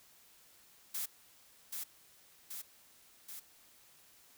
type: noise with echo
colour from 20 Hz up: blue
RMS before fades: -38 dBFS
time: 0.94-1.06 s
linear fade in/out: 10 ms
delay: 780 ms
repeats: 3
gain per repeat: -3 dB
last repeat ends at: 3.4 s
effects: white hiss -63 dBFS RMS until 4.37 s